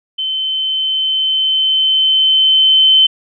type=tone with level ramp; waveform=sine; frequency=3072 Hz; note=G7; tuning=36 cents flat; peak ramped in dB=-16 to -5 dBFS; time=0.18-3.07 s; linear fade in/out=10 ms; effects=none